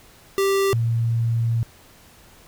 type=tone pair in turn; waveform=square / sine; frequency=392 / 115.6 Hz; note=G4 / A#2; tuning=0 / -14 cents; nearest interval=octave + major sixth; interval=2114 cents; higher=first; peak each=-18 / -18 dBFS; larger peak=neither; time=0.38-0.73 / 0.73-1.63 s; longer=second; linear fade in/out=0 ms; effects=pink hiss -50 dBFS RMS until 2.47 s